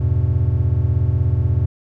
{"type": "chord", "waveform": "triangle", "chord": "E minor", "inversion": "none", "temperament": "just", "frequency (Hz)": [82.41, 98.89, 123.61], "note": ["E2", "G2", "B2"], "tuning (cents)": [0, 16, 2], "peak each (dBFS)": -17, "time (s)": [0, 1.66], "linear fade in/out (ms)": 10, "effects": []}